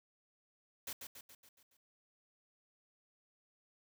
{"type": "noise with echo", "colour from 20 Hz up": "white", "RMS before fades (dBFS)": -43, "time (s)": [0.87, 0.93], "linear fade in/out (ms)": 5, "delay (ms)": 140, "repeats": 6, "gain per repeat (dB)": -5, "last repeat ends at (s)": 1.77, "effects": []}